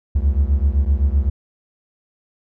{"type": "beating tone pair", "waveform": "triangle", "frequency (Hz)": [67, 74.8], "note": ["C2", "D2"], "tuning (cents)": [42, 32], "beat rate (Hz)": 7.8, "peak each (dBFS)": [-14, -16], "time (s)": [0.15, 1.3], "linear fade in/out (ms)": 10, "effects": []}